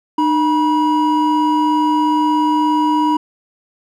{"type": "tone pair together", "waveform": "triangle", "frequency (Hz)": [303.7, 968], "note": ["D#4", "B5"], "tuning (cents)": [-42, -35], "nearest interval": "octave + minor sixth", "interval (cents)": 2007, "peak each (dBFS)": -13, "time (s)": [0.18, 3.17], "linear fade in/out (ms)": 5, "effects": []}